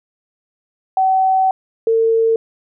sine tone pair in turn, 760 / 451.9 Hz, F#5 / A4, +46 / +46 cents, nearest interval major sixth, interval 900 cents, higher first, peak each -11 dBFS, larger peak neither, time 0.97-1.51 / 1.87-2.36 s, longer first, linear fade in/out 2 ms, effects none

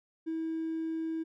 triangle tone with hard clipping, 323.3 Hz, E4, 34 cents flat, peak -32 dBFS, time 0.26-1.24 s, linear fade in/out 20 ms, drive 4 dB, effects none

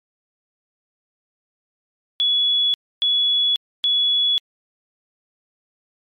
sine tone bursts, 3391 Hz, G#7, 35 cents sharp, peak -15 dBFS, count 3, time 2.2-4.38 s, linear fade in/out 0 ms, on 540 ms, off 280 ms, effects MP3 96 kbps

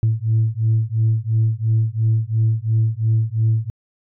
sine beating tone pair, 110 / 112.9 Hz, A2 / A2, 0 / +45 cents, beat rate 2.9 Hz, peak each -17 dBFS, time 0.03-3.7 s, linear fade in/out 0 ms, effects tanh soft clip ceiling -10 dBFS

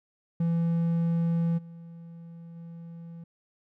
triangle tone with level steps, 167.7 Hz, E3, 30 cents sharp, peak -21 / -40 / -38 dBFS, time 0.4-3.24 s, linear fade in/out 5 ms, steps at 1.57 / 2.55 s, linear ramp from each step 20 ms, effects none

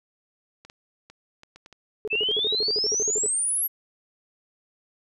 clicks, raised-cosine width 0.2 ms, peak -29 dBFS, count 8, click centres 0.65 / 0.699 / 1.1 / 1.434 / 1.56 / 1.661 / 1.727 / 2.315 s
sine tone bursts, 426.4 Hz, G#4, 46 cents sharp, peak -26 dBFS, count 16, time 2.05-3.261 s, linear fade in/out 0 ms, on 26 ms, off 53 ms
sine exponential sweep, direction up, 2587 to 11840 Hz, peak -22 dBFS, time 2.1-3.68 s, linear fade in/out 20 ms
effects none

